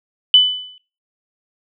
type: tone with exponential decay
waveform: sine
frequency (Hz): 3000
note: F#7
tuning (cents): +23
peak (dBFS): -3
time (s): 0.34-0.78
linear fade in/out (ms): 1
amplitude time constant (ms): 95
effects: noise-tail reverb RT60 0.3 s tail -18 dB re dry